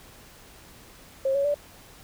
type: tone with pitch steps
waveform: sine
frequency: 537 / 558.8 / 581.6 Hz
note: C5 / C#5 / D5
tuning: +45 / +14 / -17 cents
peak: -21 dBFS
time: 1.25-1.544 s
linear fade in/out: 5 ms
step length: 98 ms
effects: pink hiss -50 dBFS RMS until 2.03 s